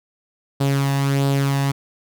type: tone with flanger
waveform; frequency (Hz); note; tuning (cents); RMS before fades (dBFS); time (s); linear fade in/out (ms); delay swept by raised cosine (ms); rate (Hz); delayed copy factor
sawtooth; 138.59; C#3; 0; -19; 0.6-1.72; 10; 0.23 to 1.12; 1.5; +0.5
effects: none